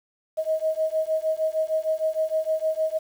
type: beating tone pair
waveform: sine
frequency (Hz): 629 / 635.5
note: D#5 / D#5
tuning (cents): +19 / +36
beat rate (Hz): 6.5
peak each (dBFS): -25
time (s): 0.37-2.99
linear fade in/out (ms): 20
effects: 8-bit